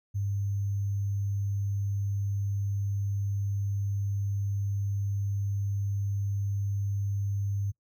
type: tone with sample-and-hold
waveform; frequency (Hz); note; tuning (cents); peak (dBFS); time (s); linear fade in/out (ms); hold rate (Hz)
sine; 100; G2; +35; -27; 0.14-7.72; 20; 6300
effects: noise-tail reverb RT60 0.1 s tail -23 dB re dry